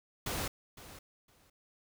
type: noise with echo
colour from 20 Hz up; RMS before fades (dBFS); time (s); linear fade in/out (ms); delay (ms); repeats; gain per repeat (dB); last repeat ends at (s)
pink; -36; 0.26-0.48; 5; 510; 2; -15; 1.5
effects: none